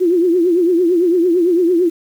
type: tone with vibrato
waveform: sine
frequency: 349.2 Hz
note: F4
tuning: in tune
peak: -10 dBFS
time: 0-1.9 s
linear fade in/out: 20 ms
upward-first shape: triangle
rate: 8.9 Hz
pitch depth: 130 cents each way
effects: 7-bit